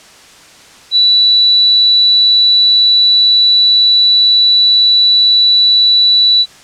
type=tone; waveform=sine; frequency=3951 Hz; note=B7; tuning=in tune; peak=-5 dBFS; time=0.91-6.46 s; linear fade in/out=50 ms; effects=white hiss -39 dBFS RMS until 6.63 s + low-pass 7000 Hz 12 dB/octave